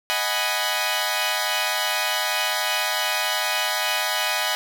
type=chord; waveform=10% pulse; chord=G# minor seventh; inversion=second; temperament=equal; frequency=622.3 / 740 / 830.6 / 987.8 Hz; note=D#5 / F#5 / G#5 / B5; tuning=0 / 0 / 0 / 0 cents; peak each=-19 dBFS; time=0.1-4.55 s; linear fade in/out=0 ms; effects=none